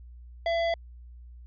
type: tone with hard clipping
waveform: sine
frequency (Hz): 672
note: E5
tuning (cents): +33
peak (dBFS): -26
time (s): 0.46-0.74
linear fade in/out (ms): 2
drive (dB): 16
effects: added 60 Hz sine -44 dBFS peak until 1.46 s + resampled to 11025 Hz